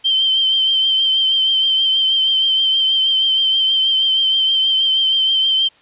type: tone with vibrato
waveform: sine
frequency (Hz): 3120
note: G7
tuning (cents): -9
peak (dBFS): -12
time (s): 0.04-5.69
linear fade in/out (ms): 20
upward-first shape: triangle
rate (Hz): 6.3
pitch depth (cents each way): 35
effects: white hiss -51 dBFS RMS until 5.81 s + resampled to 8000 Hz